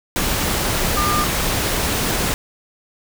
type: tone in noise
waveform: sine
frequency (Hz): 1203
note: D6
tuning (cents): +41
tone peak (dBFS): -19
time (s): 0.97-1.24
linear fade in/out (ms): 0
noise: pink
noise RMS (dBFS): -20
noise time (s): 0.16-2.34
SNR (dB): -2
effects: none